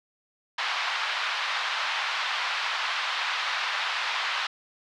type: band-pass noise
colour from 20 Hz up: pink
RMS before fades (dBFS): -29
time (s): 0.58-4.47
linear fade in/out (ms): 5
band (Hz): 920 to 4200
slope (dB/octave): 24
effects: none